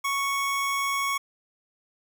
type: tone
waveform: 25% pulse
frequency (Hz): 1108.7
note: C#6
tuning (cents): 0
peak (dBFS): -21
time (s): 0.04-1.18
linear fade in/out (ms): 10
effects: none